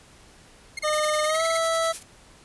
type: tone bursts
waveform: sawtooth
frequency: 2131 Hz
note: C7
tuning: 31 cents sharp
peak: -25 dBFS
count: 16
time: 0.77-1.571 s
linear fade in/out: 5 ms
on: 21 ms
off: 31 ms
type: tone with pitch glide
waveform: 25% pulse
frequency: 609 to 656.5 Hz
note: D#5 to E5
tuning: -37 to -7 cents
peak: -18 dBFS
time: 0.83-1.93 s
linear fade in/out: 20 ms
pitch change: +130 cents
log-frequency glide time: 1.25-1.43 s
type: noise with tremolo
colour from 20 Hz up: blue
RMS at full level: -32 dBFS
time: 0.93-2.03 s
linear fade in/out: 5 ms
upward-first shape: sine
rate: 10 Hz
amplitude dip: 80%
effects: pink hiss -52 dBFS RMS until 2.44 s + resampled to 24000 Hz